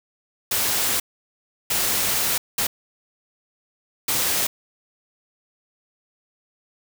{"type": "noise bursts at uneven times", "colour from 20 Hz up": "white", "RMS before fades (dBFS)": -22, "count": 4, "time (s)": [[0.51, 1], [1.7, 2.38], [2.58, 2.67], [4.08, 4.47]], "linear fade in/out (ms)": 5, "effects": []}